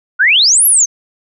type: exponential two-way sweep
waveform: sine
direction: up then down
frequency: 1399 to 11830 to 6040 Hz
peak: -6 dBFS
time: 0.19-0.86 s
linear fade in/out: 20 ms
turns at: 0.66 s
effects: none